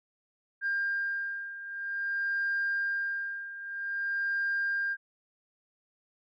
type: beating tone pair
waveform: sine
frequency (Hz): 1600 / 1600.51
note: G6 / G6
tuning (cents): +35 / +36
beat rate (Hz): 0.51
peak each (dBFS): -34 / -30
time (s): 0.61-4.97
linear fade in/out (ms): 50
effects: tanh soft clip ceiling -23 dBFS